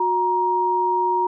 sine tone pair together, 364 / 942 Hz, F#4 / A#5, -28 / +18 cents, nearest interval octave + major third, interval 1646 cents, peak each -24 / -18 dBFS, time 0-1.27 s, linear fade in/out 5 ms, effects none

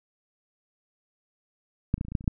clicks, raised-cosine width 5 ms, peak -10 / -27 / -16 / -28 / -25 / -23 / -11 / -28 / -30 / -10 dBFS, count 10, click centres 1.941 / 1.98 / 2.011 / 2.05 / 2.084 / 2.12 / 2.152 / 2.209 / 2.242 / 2.278 s, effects none

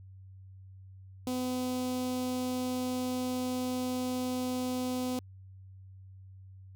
sawtooth tone with notch filter, 252.6 Hz, B3, 39 cents sharp, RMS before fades -33 dBFS, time 1.27-5.19 s, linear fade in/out 0 ms, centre 1700 Hz, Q 0.72, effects added 95 Hz sine -48 dBFS peak until 6.75 s

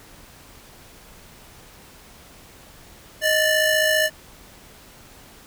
30% pulse ring-modulated tone, 1189 Hz, D6, 21 cents sharp, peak -11 dBFS, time 3.21-4.1 s, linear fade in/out 50 ms, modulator 567 Hz, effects pink hiss -47 dBFS RMS until 5.46 s

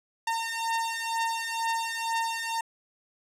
sawtooth beating tone pair, 911 / 913.1 Hz, A#5 / A#5, -40 / -36 cents, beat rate 2.1 Hz, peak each -27 dBFS, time 0.27-2.61 s, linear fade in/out 5 ms, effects low-pass 11000 Hz 12 dB/octave

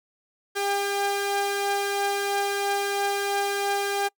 sawtooth tone pair together, 401.5 / 800 Hz, G4 / G5, +41 / +35 cents, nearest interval octave, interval 1194 cents, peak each -23 dBFS, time 0.55-4.09 s, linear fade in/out 20 ms, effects noise-tail reverb RT60 0.1 s tail -26 dB re dry

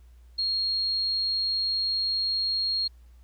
sine tone, 4265 Hz, C8, 32 cents sharp, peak -24 dBFS, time 0.38-2.88 s, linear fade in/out 10 ms, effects added 60 Hz sine -49 dBFS peak until 3.23 s + pink hiss -68 dBFS RMS until 3.23 s

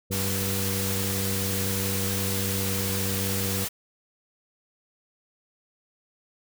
harmonic tone, 97.1 Hz, G2, 16 cents flat, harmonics 1 / 2 / 3 / 4 / 5, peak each -30 / -32 / -42 / -40 / -36 dBFS, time 0.1-3.65 s, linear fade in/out 10 ms
white noise, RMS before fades -30 dBFS, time 0.11-3.69 s, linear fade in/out 20 ms
effects none

